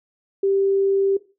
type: tone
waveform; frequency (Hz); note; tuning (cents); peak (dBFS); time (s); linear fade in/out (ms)
sine; 392; G4; 0; -16; 0.43-1.17; 5
effects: noise-tail reverb RT60 0.3 s tail -17 dB re dry